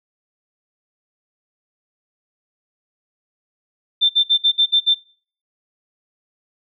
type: tone bursts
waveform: sine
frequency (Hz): 3566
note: A7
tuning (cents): +22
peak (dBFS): -11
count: 7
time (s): 4.01-4.947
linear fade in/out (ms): 20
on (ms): 85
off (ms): 57
effects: noise-tail reverb RT60 0.5 s tail -24 dB re dry